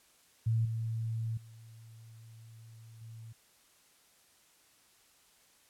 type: tone with level steps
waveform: sine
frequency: 113.1 Hz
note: A2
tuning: 48 cents sharp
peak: -26 / -32 / -50 / -45 dBFS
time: 0.46-3.33 s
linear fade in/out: 10 ms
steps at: 0.65 / 1.37 / 3.01 s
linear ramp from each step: 5 ms
effects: white hiss -65 dBFS RMS until 5.69 s + low-pass 12000 Hz 12 dB/octave